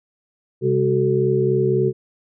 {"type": "tone cluster", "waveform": "sine", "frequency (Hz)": [132.4, 201.8, 375.1, 438.9], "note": ["C3", "G#3", "F#4", "A4"], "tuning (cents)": [21, -49, 24, -4], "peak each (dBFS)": [-21, -26, -18, -22], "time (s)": [0.61, 1.93], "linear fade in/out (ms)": 50, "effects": []}